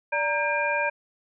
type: tone cluster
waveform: sine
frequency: 584 / 931 / 1604 / 2398 Hz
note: D5 / A#5 / G6 / D7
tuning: -10 / -2 / +39 / +36 cents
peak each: -28 dBFS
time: 0.12-0.9 s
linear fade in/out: 10 ms
effects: none